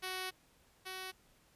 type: tone pair in turn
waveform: 5% pulse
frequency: 372.5 / 374.9 Hz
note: F#4 / F#4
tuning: +12 / +23 cents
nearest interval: unison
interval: 11 cents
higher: second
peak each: -27 / -31 dBFS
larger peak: first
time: 0.02-0.31 / 0.85-1.12 s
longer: first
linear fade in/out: 20 ms
effects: pink hiss -68 dBFS RMS until 1.55 s + resampled to 32000 Hz